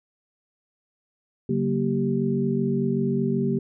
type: tone cluster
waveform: sine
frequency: 140.6 / 188.6 / 233.8 / 389.8 Hz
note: C#3 / F#3 / A#3 / G4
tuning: +25 / +33 / +5 / -10 cents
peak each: -27 / -27 / -25 / -27 dBFS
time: 1.49-3.59 s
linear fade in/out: 5 ms
effects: none